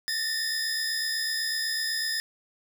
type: tone cluster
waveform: 40% pulse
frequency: 1764 / 1832 / 5070 Hz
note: A6 / A#6 / D#8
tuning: +4 / -31 / +32 cents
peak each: -34 / -32 / -28 dBFS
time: 0.08-2.2 s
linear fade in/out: 0 ms
effects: none